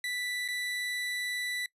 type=tone with dropouts; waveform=30% pulse; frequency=1975.5 Hz; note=B6; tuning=in tune; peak=-29 dBFS; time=0.04-1.66 s; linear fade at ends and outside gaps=2 ms; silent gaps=0.479-0.485 s; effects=noise-tail reverb RT60 0.1 s tail -22 dB re dry + resampled to 32000 Hz